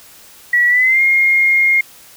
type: tone with pitch glide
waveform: sine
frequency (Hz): 1935 to 2135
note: B6 to C7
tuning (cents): -36 to +34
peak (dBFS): -9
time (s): 0.53-1.81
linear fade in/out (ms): 5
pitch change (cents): +170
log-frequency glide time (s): 0.68-1.02
effects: white hiss -42 dBFS RMS until 2.16 s

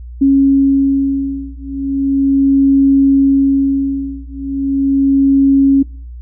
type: beating tone pair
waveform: sine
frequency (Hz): 273.9 / 274.27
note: C#4 / C#4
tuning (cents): -21 / -18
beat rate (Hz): 0.37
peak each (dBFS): -12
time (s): 0.21-5.83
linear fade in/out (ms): 10
effects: noise-tail reverb RT60 0.5 s tail -24 dB re dry + added 60 Hz sine -27 dBFS peak until 6.21 s

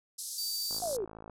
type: band-pass noise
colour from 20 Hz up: white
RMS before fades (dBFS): -40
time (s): 0.18-0.97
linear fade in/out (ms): 10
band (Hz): 4200 to 12000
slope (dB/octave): 48
type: tone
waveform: 45% pulse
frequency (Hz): 4636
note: D8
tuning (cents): -23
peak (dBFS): -33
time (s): 0.38-0.79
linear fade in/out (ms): 2
type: click train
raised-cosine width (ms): 1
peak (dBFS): -32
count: 33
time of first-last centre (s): 0.71-1.297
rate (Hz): 54.5
type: linear sweep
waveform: sine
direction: down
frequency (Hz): 740 to 349.7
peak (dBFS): -31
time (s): 0.82-1.05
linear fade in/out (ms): 5
effects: none

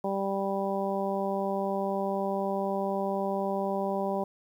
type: harmonic tone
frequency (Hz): 196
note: G3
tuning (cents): 0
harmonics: 1 / 2 / 3 / 4 / 5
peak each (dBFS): -33 / -33 / -32 / -34 / -37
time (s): 0.04-4.24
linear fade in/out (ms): 5
effects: 10-bit

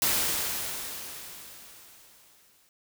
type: noise with exponential decay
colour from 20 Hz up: white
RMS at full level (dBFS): -24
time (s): 0.02-2.69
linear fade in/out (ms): 1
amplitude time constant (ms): 580
effects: none

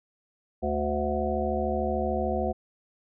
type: harmonic tone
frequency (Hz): 73.42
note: D2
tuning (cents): 0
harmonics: 1 / 3 / 5 / 7 / 9 / 10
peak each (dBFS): -32 / -32 / -32 / -32 / -32 / -32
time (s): 0.62-2.53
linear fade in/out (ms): 20
effects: none

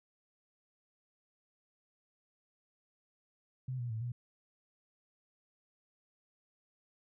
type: tone with pitch steps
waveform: sine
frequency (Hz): 128.7 / 120.8 / 110.8 / 121.3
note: C3 / B2 / A2 / B2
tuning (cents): -28 / -38 / +13 / -31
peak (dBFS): -35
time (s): 3.68-4.12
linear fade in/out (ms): 5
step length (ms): 110
effects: none

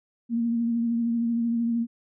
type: tone with vibrato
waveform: sine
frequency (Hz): 233.1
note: A#3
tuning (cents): 0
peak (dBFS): -22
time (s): 0.29-1.87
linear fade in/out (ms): 50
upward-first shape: triangle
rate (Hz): 13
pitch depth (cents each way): 32
effects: none

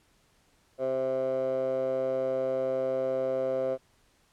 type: tone with band-pass filter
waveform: 15% pulse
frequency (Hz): 131.3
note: C3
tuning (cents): +6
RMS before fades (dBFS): -29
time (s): 0.78-3.78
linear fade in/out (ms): 50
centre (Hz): 580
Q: 8.2
effects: pink hiss -66 dBFS RMS until 4.32 s + low-pass 11000 Hz 12 dB/octave

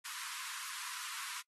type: high-pass noise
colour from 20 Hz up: pink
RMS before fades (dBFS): -44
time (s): 0.04-1.42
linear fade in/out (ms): 20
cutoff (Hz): 960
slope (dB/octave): 96
effects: noise-tail reverb RT60 0.1 s tail -24 dB re dry + AAC 32 kbps

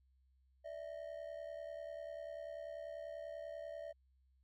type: ring-modulated tone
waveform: triangle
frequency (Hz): 620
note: D#5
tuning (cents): -6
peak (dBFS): -39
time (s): 0.64-3.93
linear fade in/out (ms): 20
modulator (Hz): 35.1
effects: added 65 Hz sine -69 dBFS peak until 4.43 s + MP3 64 kbps

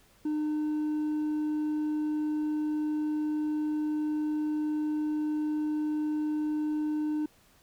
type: tone with hard clipping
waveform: sine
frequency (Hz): 303.6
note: D#4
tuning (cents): -42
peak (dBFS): -28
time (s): 0.25-7.26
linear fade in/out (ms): 5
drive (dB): 2
effects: pink hiss -62 dBFS RMS until 7.62 s

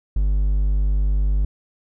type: tone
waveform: triangle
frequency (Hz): 50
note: G1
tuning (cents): +35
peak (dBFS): -14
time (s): 0.16-1.45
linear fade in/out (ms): 5
effects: none

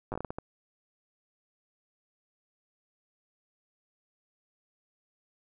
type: slowing click train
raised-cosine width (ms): 1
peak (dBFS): -21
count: 9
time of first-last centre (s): 0.12-0.385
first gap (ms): 8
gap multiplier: 1.39
effects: none

